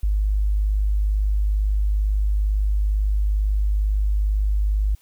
sine tone, 51.1 Hz, G#1, 27 cents flat, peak -17 dBFS, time 0.03-4.95 s, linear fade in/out 5 ms, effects white hiss -59 dBFS RMS until 5.01 s

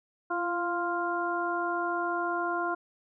harmonic tone with a mistuned harmonic, 349.2 Hz, F4, in tune, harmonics 1 / 2 / 3 / 4, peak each -33 / -33 / -33 / -33 dBFS, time 0.3-2.75 s, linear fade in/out 10 ms, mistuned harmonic 1, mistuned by -33 cents, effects none

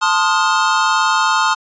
square chord, F dominant seventh, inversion first, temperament equal with one note detuned, 880 / 1046.5 / 1244.5 / 1423 Hz, A5 / C6 / Eb6 / F6, 0 / 0 / 0 / +32 cents, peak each -19 dBFS, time 0.01-1.55 s, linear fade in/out 20 ms, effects resampled to 16000 Hz

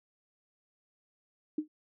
sine tone with exponential decay, 305.7 Hz, D#4, 30 cents flat, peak -25 dBFS, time 1.58-1.68 s, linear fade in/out 5 ms, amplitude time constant 20 ms, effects none

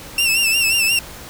sawtooth tone with vibrato, 2700 Hz, E7, 41 cents sharp, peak -11 dBFS, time 0.18-0.99 s, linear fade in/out 2 ms, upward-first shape sine, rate 5.6 Hz, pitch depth 66 cents each way, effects pink hiss -36 dBFS RMS until 1.29 s

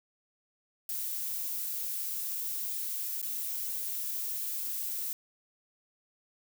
violet noise with dropouts, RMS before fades -35 dBFS, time 0.89-5.13 s, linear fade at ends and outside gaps 1 ms, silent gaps 3.216-3.227 s, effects none

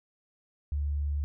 sine tone, 72.5 Hz, D2, 22 cents flat, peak -27 dBFS, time 0.72-1.24 s, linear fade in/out 0 ms, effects none

